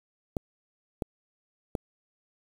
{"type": "clicks", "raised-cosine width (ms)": 2, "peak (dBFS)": -15, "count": 3, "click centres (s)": [0.368, 1.022, 1.752], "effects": ["7-bit"]}